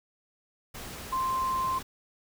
sine tone in noise, 1046.5 Hz, C6, in tune, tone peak -26 dBFS, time 1.12-1.79 s, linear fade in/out 10 ms, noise pink, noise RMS -41 dBFS, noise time 0.74-1.83 s, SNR +12 dB, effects none

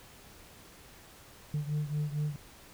sine beating tone pair, 148 / 152.4 Hz, D3 / D#3, +14 / -36 cents, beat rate 4.4 Hz, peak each -30 / -33 dBFS, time 1.54-2.36 s, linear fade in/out 2 ms, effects tanh soft clip ceiling -27 dBFS + pink hiss -54 dBFS RMS until 2.73 s

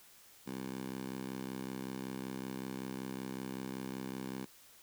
10% pulse tone with high-pass filter, 65.3 Hz, C2, 3 cents flat, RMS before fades -42 dBFS, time 0.46-4.46 s, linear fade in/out 20 ms, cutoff 200 Hz, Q 1.6, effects white hiss -60 dBFS RMS until 4.82 s

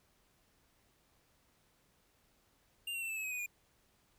square tone with pitch steps, 2794 / 2740 / 2686 / 2634 / 2583 / 2533 / 2483 / 2435 Hz, F7 / F7 / E7 / E7 / E7 / D#7 / D#7 / D#7, 0 / -34 / +32 / -2 / -36 / +30 / -4 / -38 cents, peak -38 dBFS, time 2.87-3.462 s, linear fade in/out 5 ms, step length 74 ms, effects pink hiss -72 dBFS RMS until 4.18 s

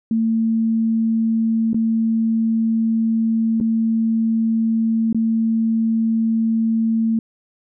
sine tone with dropouts, 225 Hz, A3, 39 cents sharp, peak -15 dBFS, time 0.11-7.19 s, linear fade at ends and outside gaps 2 ms, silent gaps 1.732-1.744 / 3.602-3.61 / 5.128-5.146 s, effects none

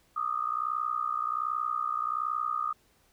sine tone with amplitude modulation, 1232 Hz, D#6, 17 cents flat, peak -24 dBFS, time 0.16-2.73 s, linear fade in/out 10 ms, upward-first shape sine, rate 61.3 Hz, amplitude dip 90%, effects pink hiss -66 dBFS RMS until 3.12 s

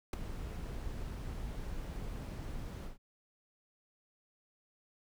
brown noise with ADSR envelope, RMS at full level -27 dBFS, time 0.13-2.98 s, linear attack 3 ms, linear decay 10 ms, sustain -14 dB, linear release 140 ms, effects none

